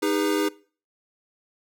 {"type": "chord", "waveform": "square", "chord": "G# minor", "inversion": "second", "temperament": "equal with one note detuned", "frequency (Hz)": [311.1, 405.6, 493.9], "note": ["D#4", "G#4", "B4"], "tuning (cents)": [0, -41, 0], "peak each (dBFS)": [-25, -26, -31], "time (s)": [0.02, 0.49], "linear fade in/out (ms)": 10, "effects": ["noise-tail reverb RT60 0.4 s tail -21 dB re dry"]}